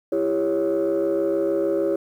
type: chord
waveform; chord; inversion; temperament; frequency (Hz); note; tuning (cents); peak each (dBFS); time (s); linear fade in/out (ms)
sine; C# diminished; first; just; 332.6 / 399.1 / 554.4; E4 / G4 / C#5; +16 / +31 / 0; -22; 0.12-1.96; 5
effects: tanh soft clip ceiling -15 dBFS + 9-bit